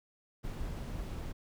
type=noise; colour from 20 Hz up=brown; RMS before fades=-39 dBFS; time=0.43-1.33 s; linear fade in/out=20 ms; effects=none